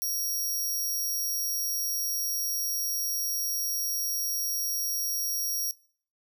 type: tone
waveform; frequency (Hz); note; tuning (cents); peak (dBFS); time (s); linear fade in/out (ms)
15% pulse; 5650; F8; +19; -22; 0.02-5.71; 0
effects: noise-tail reverb RT60 0.5 s tail -20 dB re dry